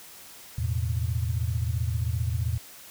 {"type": "chord", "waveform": "sine", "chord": "E suspended fourth", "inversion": "none", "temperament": "equal with one note detuned", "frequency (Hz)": [82.41, 110, 125.27], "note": ["E2", "A2", "B2"], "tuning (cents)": [0, 0, 25], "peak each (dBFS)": [-28, -28, -32], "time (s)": [0.58, 2.58], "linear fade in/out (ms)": 5, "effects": ["white hiss -47 dBFS RMS until 2.9 s"]}